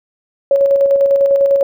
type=tone with tremolo; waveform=sine; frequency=554.4 Hz; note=C#5; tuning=in tune; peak=-7 dBFS; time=0.51-1.63 s; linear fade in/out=2 ms; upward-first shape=square; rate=10 Hz; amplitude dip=35%; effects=none